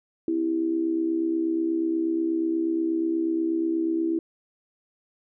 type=tone with amplitude modulation; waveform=sine; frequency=328.7 Hz; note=E4; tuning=5 cents flat; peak=-19 dBFS; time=0.28-4.19 s; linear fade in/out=2 ms; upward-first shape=sine; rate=68.3 Hz; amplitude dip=65%; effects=none